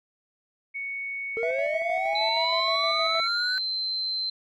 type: tone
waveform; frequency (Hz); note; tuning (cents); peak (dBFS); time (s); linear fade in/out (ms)
sine; 2222; C#7; +4; -30; 0.74-3.28; 20
type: linear sweep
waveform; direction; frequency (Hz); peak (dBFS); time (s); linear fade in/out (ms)
triangle; up; 442.1 to 1522; -25; 1.37-3.58; 0
type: tone with tremolo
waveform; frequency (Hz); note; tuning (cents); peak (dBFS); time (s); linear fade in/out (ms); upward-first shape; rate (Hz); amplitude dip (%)
triangle; 659.3; E5; 0; -25; 1.43-3.2; 0; square; 6.4; 45
type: tone with pitch glide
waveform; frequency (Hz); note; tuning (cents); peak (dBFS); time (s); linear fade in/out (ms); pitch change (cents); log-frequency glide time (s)
sine; 3999 to 4097; B7 to C8; +21 to -37; -26; 2.15-4.3; 5; +42; 3.19-3.27
effects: none